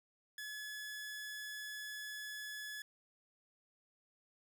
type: tone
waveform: sawtooth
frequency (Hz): 1706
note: G#6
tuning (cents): +46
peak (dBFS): -40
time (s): 0.38-2.82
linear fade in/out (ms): 2
effects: none